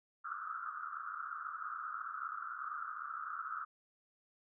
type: band-pass noise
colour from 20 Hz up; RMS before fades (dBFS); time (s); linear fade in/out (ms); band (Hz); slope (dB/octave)
white; -43; 0.24-3.65; 10; 1200 to 1400; 96
effects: none